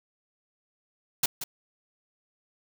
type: noise with echo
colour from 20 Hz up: white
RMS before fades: -23 dBFS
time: 1.23-1.26 s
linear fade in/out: 5 ms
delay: 180 ms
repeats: 1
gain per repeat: -11 dB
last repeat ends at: 1.44 s
effects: none